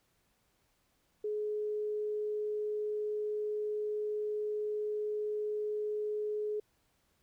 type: tone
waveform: sine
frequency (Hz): 422.3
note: G#4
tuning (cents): +29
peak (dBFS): -32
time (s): 1.24-6.6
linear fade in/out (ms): 5
effects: pink hiss -74 dBFS RMS until 7.22 s